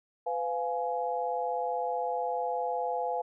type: chord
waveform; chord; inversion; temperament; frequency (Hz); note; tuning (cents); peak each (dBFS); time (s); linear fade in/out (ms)
sine; F diminished; second; just; 502.9 / 698.5 / 838.1; Cb5 / F5 / Ab5; +31 / 0 / +16; -33; 0.26-3.22; 10
effects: none